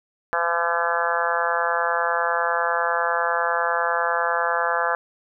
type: harmonic tone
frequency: 170 Hz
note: F3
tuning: 46 cents flat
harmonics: 3 / 4 / 5 / 6 / 7 / 8 / 9 / 10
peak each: -28 / -28 / -28 / -28 / -28 / -28 / -28 / -28 dBFS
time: 0.33-4.95 s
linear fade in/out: 0 ms
effects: none